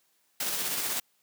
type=noise with tremolo; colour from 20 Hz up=white; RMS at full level=-30 dBFS; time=0.4-1 s; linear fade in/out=5 ms; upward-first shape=square; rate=16 Hz; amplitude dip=25%; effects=white hiss -70 dBFS RMS until 1.22 s + high-pass 150 Hz 12 dB/octave

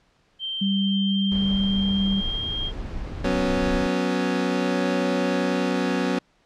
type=tone with pitch glide; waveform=sine; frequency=3137 to 3214 Hz; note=G7 to G7; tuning=+1 to +43 cents; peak=-26 dBFS; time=0.39-2.72 s; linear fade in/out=50 ms; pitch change=+42 cents; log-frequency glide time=0.72-2.47 s
type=tone; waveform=sine; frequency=196 Hz; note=G3; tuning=in tune; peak=-20 dBFS; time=0.61-2.21 s; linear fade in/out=10 ms
type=noise; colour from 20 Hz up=brown; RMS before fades=-31 dBFS; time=1.31-3.87 s; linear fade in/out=10 ms
type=chord; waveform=25% pulse; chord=F# suspended fourth; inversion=none; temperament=equal; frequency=185 / 246.9 / 277.2 Hz; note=F#3 / B3 / C#4; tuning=0 / 0 / 0 cents; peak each=-22 dBFS; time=3.24-6.19 s; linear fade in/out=5 ms
effects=pink hiss -63 dBFS RMS until 6.45 s + low-pass 5000 Hz 12 dB/octave

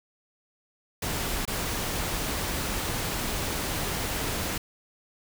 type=noise with dropouts; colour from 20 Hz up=pink; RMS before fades=-30 dBFS; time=1.02-4.58 s; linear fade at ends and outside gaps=5 ms; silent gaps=1.453-1.476 s; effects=none

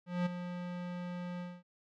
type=tone with ADSR envelope; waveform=square; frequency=177.4 Hz; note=F3; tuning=27 cents sharp; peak=-29 dBFS; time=0.06-1.63 s; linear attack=200 ms; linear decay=13 ms; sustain=-10 dB; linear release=230 ms; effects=low-pass 3000 Hz 12 dB/octave

